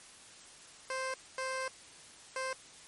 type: tone bursts at uneven times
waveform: 15% pulse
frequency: 523.3 Hz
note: C5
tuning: in tune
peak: -28 dBFS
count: 3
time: 0.9-1.14 / 1.38-1.68 / 2.36-2.53 s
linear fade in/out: 2 ms
effects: white hiss -54 dBFS RMS until 2.87 s + MP3 48 kbps